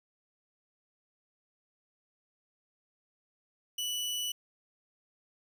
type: tone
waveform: sawtooth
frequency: 2960 Hz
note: F#7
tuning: in tune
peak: -29 dBFS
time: 3.78-4.32 s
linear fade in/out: 5 ms
effects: none